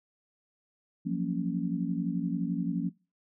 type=chord; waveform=sine; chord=Gb major seventh; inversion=third; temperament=just; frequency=173.43 / 185 / 231.2 / 277.5 Hz; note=F3 / Gb3 / Bb3 / Db4; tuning=-12 / 0 / -14 / +2 cents; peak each=-32 / -34 / -34 / -34 dBFS; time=1.05-2.9 s; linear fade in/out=20 ms; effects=noise-tail reverb RT60 0.3 s tail -22 dB re dry